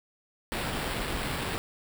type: noise with sample-and-hold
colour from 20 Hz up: pink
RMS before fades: -32 dBFS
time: 0.52-1.58 s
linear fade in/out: 0 ms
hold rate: 6300 Hz
effects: none